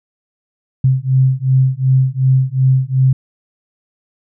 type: beating tone pair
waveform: sine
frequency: 130 / 132.7 Hz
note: C3 / C3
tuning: -11 / +25 cents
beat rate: 2.7 Hz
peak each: -13 dBFS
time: 0.84-3.13 s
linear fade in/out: 5 ms
effects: none